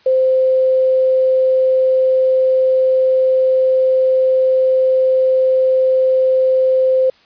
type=tone with quantisation; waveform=sine; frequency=520 Hz; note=C5; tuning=11 cents flat; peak=-10 dBFS; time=0.06-7.1 s; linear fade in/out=5 ms; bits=6; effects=white hiss -51 dBFS RMS until 7.25 s + resampled to 11025 Hz